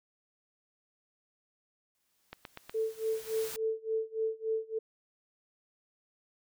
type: noise with exponential growth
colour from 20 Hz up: white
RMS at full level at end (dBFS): -40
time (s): 1.95-3.56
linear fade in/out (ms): 0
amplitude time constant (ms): 350
type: click train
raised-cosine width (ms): 0.3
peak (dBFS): -26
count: 4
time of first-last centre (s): 2.33-2.695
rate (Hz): 8.21
type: tone with tremolo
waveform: sine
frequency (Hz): 443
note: A4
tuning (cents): +12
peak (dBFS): -27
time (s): 2.74-4.79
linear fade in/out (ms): 10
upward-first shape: sine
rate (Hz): 3.5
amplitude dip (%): 95
effects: none